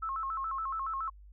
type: tone with vibrato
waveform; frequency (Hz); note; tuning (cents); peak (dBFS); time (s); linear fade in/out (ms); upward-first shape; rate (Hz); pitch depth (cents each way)
sine; 1192; D6; +25; -32; 0.02-1.1; 10; square; 7.1; 170
effects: added 50 Hz sine -50 dBFS peak until 1.32 s